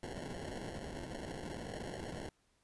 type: noise with sample-and-hold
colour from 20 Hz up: blue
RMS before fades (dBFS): -44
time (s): 0.03-2.29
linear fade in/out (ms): 2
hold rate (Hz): 1225
effects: pink hiss -75 dBFS RMS until 2.63 s + resampled to 24000 Hz